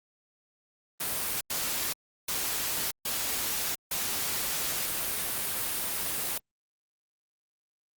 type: noise bursts at uneven times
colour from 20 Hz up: white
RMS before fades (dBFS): -31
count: 5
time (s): 1-1.41 / 1.5-1.93 / 2.28-2.91 / 3.05-3.75 / 3.91-6.38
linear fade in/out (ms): 5
effects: Opus 32 kbps